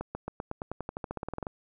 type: accelerating click train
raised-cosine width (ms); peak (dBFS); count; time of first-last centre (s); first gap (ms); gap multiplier
1; -20; 19; 0.01-1.468; 140; 0.93
effects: none